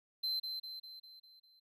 triangle tone with echo, 4089 Hz, C8, 41 cents flat, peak -32 dBFS, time 0.23-0.4 s, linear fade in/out 10 ms, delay 200 ms, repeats 6, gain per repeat -5 dB, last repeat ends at 1.6 s, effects none

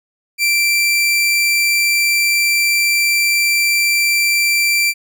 sawtooth tone, 2349 Hz, D7, in tune, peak -9 dBFS, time 0.38-4.94 s, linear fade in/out 50 ms, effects none

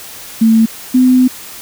sine tone pair in turn, 223.8 / 254.2 Hz, A3 / C4, +30 / -50 cents, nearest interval major second, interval 220 cents, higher second, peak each -5 dBFS, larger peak neither, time 0.41-0.66 / 0.94-1.28 s, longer second, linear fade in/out 10 ms, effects white hiss -31 dBFS RMS until 1.61 s

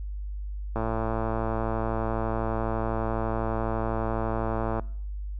click train, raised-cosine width 1 ms, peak -15 dBFS, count 453, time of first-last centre 0.76-4.796 s, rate 112 Hz, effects noise-tail reverb RT60 0.6 s tail -22 dB re dry + added 50 Hz sine -31 dBFS peak until 5.39 s

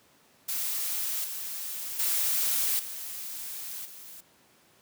blue noise with level steps, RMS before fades -31 / -36 / -27 / -38 / -46 dBFS, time 0.48-4.21 s, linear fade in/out 10 ms, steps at 1.24 / 1.99 / 2.79 / 3.85 s, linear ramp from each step 5 ms, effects pink hiss -61 dBFS RMS until 4.81 s + high-pass 150 Hz 12 dB/octave

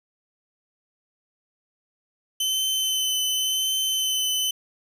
sawtooth tone with vibrato, 3052 Hz, G7, 47 cents flat, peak -19 dBFS, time 2.4-4.51 s, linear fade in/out 5 ms, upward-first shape triangle, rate 0.91 Hz, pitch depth 15 cents each way, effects none

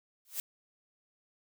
blue noise with exponential growth, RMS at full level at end -31 dBFS, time 0.25-0.4 s, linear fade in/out 1 ms, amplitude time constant 32 ms, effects none

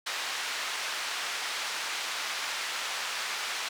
pink band-pass noise, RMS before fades -34 dBFS, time 0.06-3.69 s, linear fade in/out 10 ms, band 1200 to 5900 Hz, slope 12 dB/octave, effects none

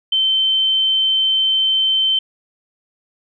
sine tone, 3093 Hz, G7, 24 cents flat, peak -13 dBFS, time 0.12-2.19 s, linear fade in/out 5 ms, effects none

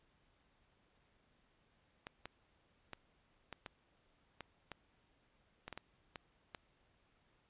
clicks, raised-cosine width 0.3 ms, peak -29 dBFS, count 12, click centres 2.069 / 2.256 / 2.933 / 3.527 / 3.662 / 4.407 / 4.717 / 5.68 / 5.727 / 5.776 / 6.158 / 6.548 s, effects pink hiss -74 dBFS RMS until 7.49 s + resampled to 8000 Hz

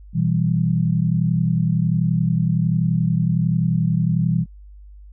sine chord, E minor, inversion second, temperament equal, 123.47 / 164.81 / 196 Hz, B2 / E3 / G3, 0 / 0 / 0 cents, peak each -21 / -18 / -24 dBFS, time 0.13-4.46 s, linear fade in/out 50 ms, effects added 50 Hz sine -39 dBFS peak until 5.12 s

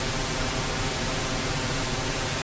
pink noise with comb filter, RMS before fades -27 dBFS, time 0-2.42 s, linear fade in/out 2 ms, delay 7.7 ms, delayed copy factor +0.65, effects resampled to 16000 Hz

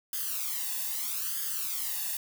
blue noise with flanger, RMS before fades -33 dBFS, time 0.13-2.17 s, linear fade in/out 2 ms, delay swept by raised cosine 0.61 to 1.12 ms, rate 0.78 Hz, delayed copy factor +0.9, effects none

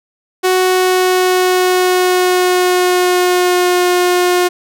sawtooth tone with pitch glide, 370 to 358.2 Hz, F#4 to F4, 0 to +44 cents, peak -6 dBFS, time 0.43-4.49 s, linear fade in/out 20 ms, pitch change -56 cents, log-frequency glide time 0.57-3.88 s, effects none

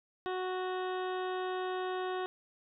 harmonic tone with a mistuned harmonic, 369.4 Hz, F#4, 3 cents flat, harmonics 1 / 2 / 3 / 4 / 5 / 7 / 8 / 9 / 10, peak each -35 / -39 / -42 / -46 / -48 / -55 / -55 / -54 / -53 dBFS, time 0.26-2.26 s, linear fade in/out 0 ms, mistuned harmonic 9, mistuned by -16 cents, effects none

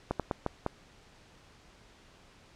slowing click train, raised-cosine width 1 ms, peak -15 dBFS, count 5, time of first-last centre 0.11-0.664 s, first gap 87 ms, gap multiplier 1.32, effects pink hiss -58 dBFS RMS until 2.55 s + low-pass 6000 Hz 12 dB/octave

